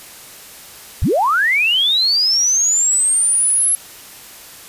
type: linear sweep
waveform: sine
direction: up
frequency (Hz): 37.38 to 11130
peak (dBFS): -12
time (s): 1.02-3.75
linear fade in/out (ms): 0
effects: white hiss -38 dBFS RMS until 4.68 s + resampled to 32000 Hz